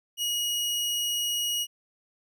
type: tone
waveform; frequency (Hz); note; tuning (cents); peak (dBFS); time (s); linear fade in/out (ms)
sawtooth; 2895; F#7; -38; -23; 0.17-1.67; 50
effects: none